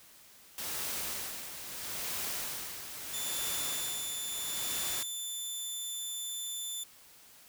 white noise with tremolo, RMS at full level -36 dBFS, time 0.58-5.03 s, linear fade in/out 2 ms, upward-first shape sine, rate 0.76 Hz, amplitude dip 60%
15% pulse tone, 3520 Hz, A7, in tune, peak -29 dBFS, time 3.13-6.84 s, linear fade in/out 10 ms
effects white hiss -57 dBFS RMS until 7.48 s

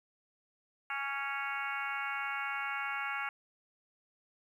harmonic tone with a mistuned harmonic, 276.7 Hz, C#4, 3 cents flat, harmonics 3 / 4 / 5 / 6 / 7 / 8 / 9 / 10, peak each -42 / -43 / -39 / -42 / -48 / -40 / -50 / -45 dBFS, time 0.9-3.29 s, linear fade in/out 2 ms, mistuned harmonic 4, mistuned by +19 cents, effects 11-bit

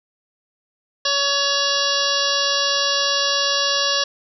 harmonic tone, 563 Hz, C#5, 27 cents sharp, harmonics 1 / 2 / 3 / 5 / 6 / 7 / 8 / 9 / 10, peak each -26 / -26 / -26 / -26 / -26 / -26 / -26 / -26 / -26 dBFS, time 1.05-4.04 s, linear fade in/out 5 ms, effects none

